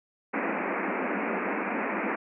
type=band-pass noise; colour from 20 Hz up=pink; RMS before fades=-30 dBFS; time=0.33-2.16 s; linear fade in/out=10 ms; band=190 to 2500 Hz; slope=96 dB/octave; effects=none